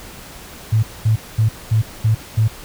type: tone bursts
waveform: sine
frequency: 110 Hz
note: A2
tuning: in tune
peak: -11 dBFS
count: 6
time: 0.72-2.48 s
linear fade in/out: 10 ms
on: 110 ms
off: 220 ms
effects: pink hiss -37 dBFS RMS until 2.64 s